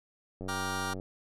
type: click train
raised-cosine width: 2 ms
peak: -27 dBFS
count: 56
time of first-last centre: 0.41-0.999 s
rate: 93.4 Hz
type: chord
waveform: sawtooth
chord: G minor seventh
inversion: none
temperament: just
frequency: 784 / 940.8 / 1176 / 1411.2 Hz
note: G5 / Bb5 / D6 / F6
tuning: 0 / +16 / +2 / +18 cents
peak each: -35 / -36 / -34 / -33 dBFS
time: 0.48-0.94 s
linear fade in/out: 10 ms
effects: low-pass 11000 Hz 12 dB/octave